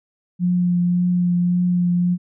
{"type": "tone with vibrato", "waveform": "sine", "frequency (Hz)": 177.2, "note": "F3", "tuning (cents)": 25, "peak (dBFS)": -15, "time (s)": [0.39, 2.18], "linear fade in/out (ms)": 50, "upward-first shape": "triangle", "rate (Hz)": 1.8, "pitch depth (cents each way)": 17, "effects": []}